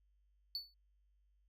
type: tone with exponential decay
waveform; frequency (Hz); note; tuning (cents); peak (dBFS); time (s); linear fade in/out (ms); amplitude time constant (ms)
triangle; 4469; C#8; +13; -34; 0.55-0.74; 1; 41
effects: added 50 Hz sine -70 dBFS peak until 1.48 s